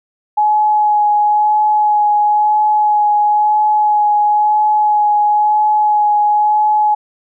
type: tone with vibrato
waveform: sine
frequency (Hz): 842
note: G#5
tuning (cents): +24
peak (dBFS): -9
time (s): 0.37-6.95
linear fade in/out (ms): 10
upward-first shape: sine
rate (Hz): 0.99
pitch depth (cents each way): 14
effects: none